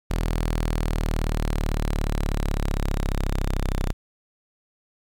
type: linear sweep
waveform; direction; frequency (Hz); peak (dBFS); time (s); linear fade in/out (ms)
sawtooth; down; 41.2 to 32.09; -18; 0.1-3.93; 10
effects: 10-bit